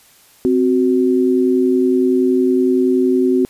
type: tone pair together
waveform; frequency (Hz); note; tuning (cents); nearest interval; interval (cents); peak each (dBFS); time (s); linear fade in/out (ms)
sine; 260 / 370.7; C4 / F#4; -11 / +3; tritone; 614; -14; 0.45-3.45; 0
effects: white hiss -49 dBFS RMS until 3.49 s + resampled to 32000 Hz